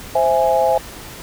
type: chord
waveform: sine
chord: C augmented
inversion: none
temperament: equal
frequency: 523.3 / 659.3 / 830.6 Hz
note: C5 / E5 / G#5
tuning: 0 / 0 / 0 cents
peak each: -17 dBFS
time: 0.15-0.78 s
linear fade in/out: 5 ms
effects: pink hiss -35 dBFS RMS until 1.22 s